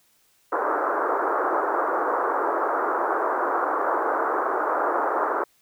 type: band-pass noise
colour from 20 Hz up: white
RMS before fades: -24 dBFS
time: 0.52-5.44 s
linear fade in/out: 5 ms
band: 320 to 1400 Hz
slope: 48 dB/octave
effects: white hiss -63 dBFS RMS until 5.61 s